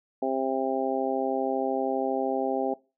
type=harmonic tone; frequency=132.7 Hz; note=C3; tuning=25 cents sharp; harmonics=2 / 3 / 4 / 5 / 6; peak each=-31 / -31 / -31 / -31 / -31 dBFS; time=0.22-2.74 s; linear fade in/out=5 ms; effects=noise-tail reverb RT60 0.3 s tail -22 dB re dry